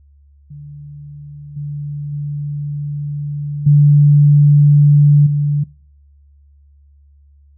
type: tone with level steps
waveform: sine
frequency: 145.7 Hz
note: D3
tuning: 13 cents flat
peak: -30 / -21 / -19 / -5 / -12 dBFS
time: 0.5-5.64 s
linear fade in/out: 10 ms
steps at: 1.56 / 2.12 / 3.66 / 5.26 s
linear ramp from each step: 10 ms
effects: noise-tail reverb RT60 0.6 s tail -24 dB re dry + added 71 Hz sine -45 dBFS peak until 7.57 s